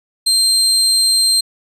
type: tone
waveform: 30% pulse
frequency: 4165 Hz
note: C8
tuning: 9 cents flat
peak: -8 dBFS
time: 0.26-1.41 s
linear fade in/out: 10 ms
effects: resampled to 32000 Hz